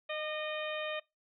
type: harmonic tone with a mistuned harmonic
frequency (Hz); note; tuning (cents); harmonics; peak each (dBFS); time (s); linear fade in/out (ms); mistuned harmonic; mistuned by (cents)
615; D#5; -20; 1 / 2 / 3 / 4 / 5 / 6; -37 / -44 / -43 / -41 / -45 / -47; 0.09-1; 10; 2; -27
effects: noise-tail reverb RT60 0.2 s tail -22 dB re dry